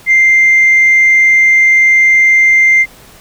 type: tone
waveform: sine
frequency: 2093 Hz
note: C7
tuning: in tune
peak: -3 dBFS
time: 0.06-2.86 s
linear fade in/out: 50 ms
effects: tanh soft clip ceiling -1 dBFS + pink hiss -39 dBFS RMS until 3.2 s